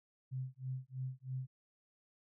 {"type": "tone with tremolo", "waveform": "sine", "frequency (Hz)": 130, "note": "C3", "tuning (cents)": -11, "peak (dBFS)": -36, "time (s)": [0.31, 1.47], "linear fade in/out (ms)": 20, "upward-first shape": "sine", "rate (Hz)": 3.1, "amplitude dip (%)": 100, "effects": []}